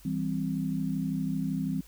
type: chord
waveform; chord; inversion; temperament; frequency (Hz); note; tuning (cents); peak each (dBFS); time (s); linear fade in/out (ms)
sine; C major; first; just; 163.52 / 196.22 / 261.6; E3 / G3 / C4; -14 / +2 / 0; -32; 0.05-1.81; 5
effects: added 50 Hz sine -53 dBFS peak until 1.87 s + white hiss -57 dBFS RMS until 1.87 s